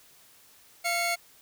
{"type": "tone pair together", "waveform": "sawtooth", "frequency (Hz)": [689.1, 2190], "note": ["F5", "C#7"], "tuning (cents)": [-23, -22], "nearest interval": "octave + minor sixth", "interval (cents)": 2001, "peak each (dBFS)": -25, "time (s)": [0.84, 1.16], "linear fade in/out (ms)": 20, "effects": ["white hiss -57 dBFS RMS until 1.41 s"]}